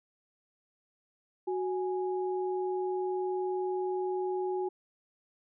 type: tone pair together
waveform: sine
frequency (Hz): 370 / 830.6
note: F#4 / G#5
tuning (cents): 0 / 0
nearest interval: octave + major second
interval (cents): 1400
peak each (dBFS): -30 / -37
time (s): 1.47-4.69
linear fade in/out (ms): 10
effects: none